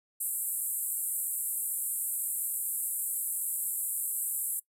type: band-pass noise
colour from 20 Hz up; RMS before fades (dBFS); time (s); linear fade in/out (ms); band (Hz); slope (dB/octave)
white; -33; 0.2-4.6; 10; 7800 to 14000; 96
effects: noise-tail reverb RT60 0.1 s tail -22 dB re dry